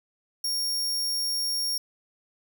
sawtooth tone, 5550 Hz, F8, 12 cents flat, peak -23 dBFS, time 0.44-1.78 s, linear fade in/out 5 ms, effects none

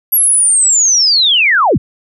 sine linear sweep, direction down, 11640 to 49 Hz, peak -7 dBFS, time 0.12-1.78 s, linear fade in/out 10 ms, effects none

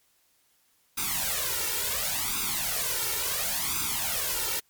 white noise with flanger, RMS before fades -29 dBFS, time 0.97-4.6 s, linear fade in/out 10 ms, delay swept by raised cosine 0.81 to 2.21 ms, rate 0.71 Hz, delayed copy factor +0.9, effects white hiss -67 dBFS RMS until 4.69 s + MP3 96 kbps

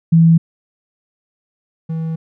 sine / triangle tone pair in turn, 164.81 / 161.7 Hz, E3 / E3, 0 / -33 cents, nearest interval unison, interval 33 cents, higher first, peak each -6 / -17 dBFS, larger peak first, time 0.12-0.38 / 1.89-2.16 s, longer second, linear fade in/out 10 ms, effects none

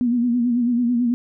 sine tone with vibrato, 241 Hz, B3, 42 cents flat, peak -16 dBFS, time 0.01-1.14 s, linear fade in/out 0 ms, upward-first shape sine, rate 9.1 Hz, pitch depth 61 cents each way, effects none

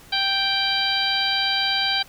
harmonic tone, 784 Hz, G5, in tune, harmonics 1 / 2 / 3 / 4 / 5 / 6, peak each -28 / -27 / -29 / -25 / -25 / -27 dBFS, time 0.12-2.03 s, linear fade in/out 10 ms, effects pink hiss -48 dBFS RMS until 2.08 s

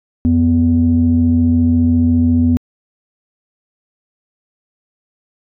sine tone pair together, 87.31 / 247.5 Hz, F2 / B3, 0 / +4 cents, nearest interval octave + tritone, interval 1804 cents, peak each -13 / -10 dBFS, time 0.25-2.57 s, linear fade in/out 0 ms, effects tanh soft clip ceiling -3 dBFS

